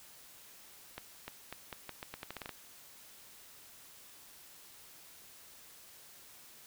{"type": "accelerating click train", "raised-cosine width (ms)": 0.3, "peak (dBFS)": -25, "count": 13, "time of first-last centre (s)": [0.98, 2.493], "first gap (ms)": 300, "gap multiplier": 0.82, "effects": ["white hiss -56 dBFS RMS until 6.66 s"]}